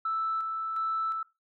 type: tone with tremolo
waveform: sine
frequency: 1318.5 Hz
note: E6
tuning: in tune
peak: -26 dBFS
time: 0.05-1.23 s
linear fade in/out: 5 ms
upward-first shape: square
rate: 1.4 Hz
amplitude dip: 35%
effects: noise-tail reverb RT60 0.2 s tail -18 dB re dry + tanh soft clip ceiling -22 dBFS